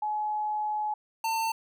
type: tone pair in turn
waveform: sine / square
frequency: 848 / 898.1 Hz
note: G#5 / A5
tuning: +36 / +35 cents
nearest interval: minor second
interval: 99 cents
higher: second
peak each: -27 dBFS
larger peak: neither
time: 0.02-0.94 / 1.24-1.52 s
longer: first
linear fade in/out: 5 ms
effects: none